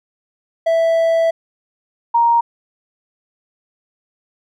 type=tone pair in turn; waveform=triangle / sine; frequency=659.3 / 935.9 Hz; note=E5 / A#5; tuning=0 / +7 cents; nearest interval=tritone; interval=607 cents; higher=second; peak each=-10 dBFS; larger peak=neither; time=0.66-1.31 / 2.14-2.41 s; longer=first; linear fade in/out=10 ms; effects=none